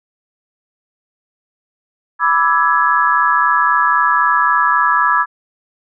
sine chord, E dominant seventh, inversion second, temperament equal with one note detuned, 987.8 / 1174.7 / 1318.5 / 1673.7 Hz, B5 / D6 / E6 / G#6, 0 / 0 / 0 / +13 cents, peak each -16 dBFS, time 2.19-5.26 s, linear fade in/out 50 ms, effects none

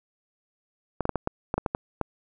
clicks, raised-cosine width 1 ms, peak -11 dBFS, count 10, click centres 1.007 / 1.054 / 1.093 / 1.157 / 1.274 / 1.541 / 1.58 / 1.662 / 1.749 / 2.013 s, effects none

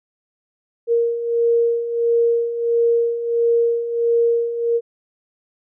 sine beating tone pair, 466.2 / 467.7 Hz, A#4 / A#4, 0 / +6 cents, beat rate 1.5 Hz, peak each -22 / -16 dBFS, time 0.87-4.81 s, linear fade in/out 50 ms, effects none

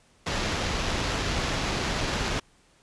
pink noise with sample-and-hold, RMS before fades -28 dBFS, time 0.26-2.4 s, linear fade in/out 10 ms, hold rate 8820 Hz, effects pink hiss -61 dBFS RMS until 2.82 s + resampled to 22050 Hz

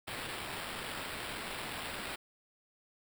blue noise with sample-and-hold, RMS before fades -41 dBFS, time 0.07-2.16 s, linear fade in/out 10 ms, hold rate 6300 Hz, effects none

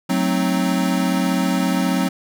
square chord, F# diminished seventh, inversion none, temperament equal, 185 / 220 / 261.6 / 311.1 Hz, F#3 / A3 / C4 / Eb4, 0 / 0 / 0 / 0 cents, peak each -21 / -27 / -22 / -27 dBFS, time 0.09-2.09 s, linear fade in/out 10 ms, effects none

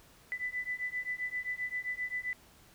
sine beating tone pair, 1990 / 1997.6 Hz, B6 / B6, +13 / +19 cents, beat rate 7.6 Hz, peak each -37 / -37 dBFS, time 0.32-2.33 s, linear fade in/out 0 ms, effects pink hiss -60 dBFS RMS until 2.74 s

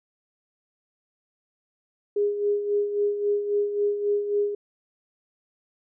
sine tone with tremolo, 410.6 Hz, G#4, 20 cents flat, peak -19 dBFS, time 2.16-4.55 s, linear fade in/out 5 ms, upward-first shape sine, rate 3.7 Hz, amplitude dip 60%, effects none

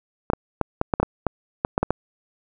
clicks, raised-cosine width 1 ms, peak -5 dBFS, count 12, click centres 0.301 / 0.334 / 0.613 / 0.814 / 0.938 / 1 / 1.03 / 1.267 / 1.649 / 1.779 / 1.83 / 1.906 s, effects none

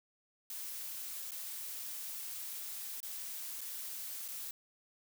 blue noise with dropouts, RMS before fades -43 dBFS, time 0.5-4.51 s, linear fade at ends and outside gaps 2 ms, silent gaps 1.309-1.317 / 3.004-3.029 / 3.609-3.613 / 4.281-4.285 s, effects none

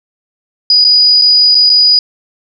sine tone with dropouts, 4927 Hz, D#8, 18 cents flat, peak -4 dBFS, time 0.7-1.99 s, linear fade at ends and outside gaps 2 ms, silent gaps 0.843-0.848 / 1.215-1.219 / 1.547-1.551 / 1.695-1.699 s, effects none

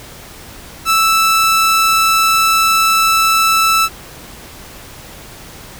sawtooth tone, 1318.5 Hz, E6, in tune, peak -6 dBFS, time 0.85-3.89 s, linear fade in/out 50 ms, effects pink hiss -35 dBFS RMS until 5.79 s

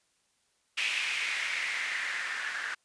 violet noise with low-pass filter sweep, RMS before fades -33 dBFS, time 0.77-2.75 s, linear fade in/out 10 ms, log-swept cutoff 2500 to 1600 Hz, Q 4.5, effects white hiss -72 dBFS RMS until 2.84 s + resampled to 22050 Hz

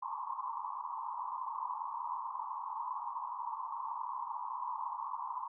pink band-pass noise, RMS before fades -40 dBFS, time 0.02-5.48 s, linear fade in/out 10 ms, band 890 to 1100 Hz, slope 96 dB/octave, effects none

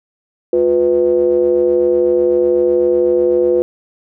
triangle ring-modulated tone, 70.5 Hz, C#2, 30 cents sharp, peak -5 dBFS, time 0.53-3.62 s, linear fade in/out 0 ms, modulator 427 Hz, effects none

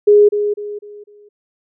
sine tone with echo, 414.3 Hz, G#4, 4 cents flat, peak -5 dBFS, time 0.07-0.29 s, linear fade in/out 10 ms, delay 250 ms, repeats 4, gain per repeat -9 dB, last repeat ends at 1.29 s, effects none

